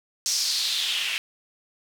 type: noise with band-pass filter sweep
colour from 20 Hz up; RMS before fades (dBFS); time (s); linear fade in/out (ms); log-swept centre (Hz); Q
white; -26; 0.26-1.18; 0; 5800 to 2500; 3.6
effects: none